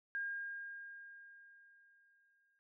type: tone with exponential decay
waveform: sine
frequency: 1615 Hz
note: G#6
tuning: 49 cents flat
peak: -36 dBFS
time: 0.15-2.59 s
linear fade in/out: 0 ms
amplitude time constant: 530 ms
effects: none